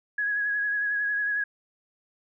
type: tone with vibrato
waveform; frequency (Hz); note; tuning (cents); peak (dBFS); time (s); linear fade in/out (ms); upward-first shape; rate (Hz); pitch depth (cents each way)
sine; 1668; G#6; +7; -24; 0.18-1.44; 5; triangle; 11; 34
effects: none